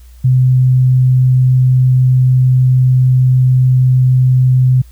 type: tone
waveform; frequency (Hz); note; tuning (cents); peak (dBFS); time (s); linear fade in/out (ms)
sine; 128.1; C3; -36; -6; 0.24-4.82; 10
effects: added 60 Hz sine -35 dBFS peak until 4.91 s + white hiss -51 dBFS RMS until 4.91 s